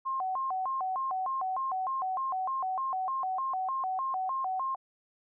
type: tone with vibrato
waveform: sine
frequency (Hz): 894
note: A5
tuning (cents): +27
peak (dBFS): -29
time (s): 0.05-4.76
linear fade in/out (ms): 20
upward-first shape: square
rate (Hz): 3.3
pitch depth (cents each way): 300
effects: none